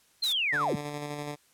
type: linear sweep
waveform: sine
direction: down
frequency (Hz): 4242 to 89.3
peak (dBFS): -25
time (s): 0.22-0.76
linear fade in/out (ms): 10
type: noise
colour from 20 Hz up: blue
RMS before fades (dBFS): -34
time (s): 0.23-0.33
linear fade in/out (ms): 10
type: tone with tremolo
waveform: 10% pulse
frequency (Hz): 146.83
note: D3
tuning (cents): 0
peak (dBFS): -25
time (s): 0.52-1.36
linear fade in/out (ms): 20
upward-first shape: square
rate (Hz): 12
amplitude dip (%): 30
effects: white hiss -64 dBFS RMS until 1.53 s + low-pass 12000 Hz 12 dB/octave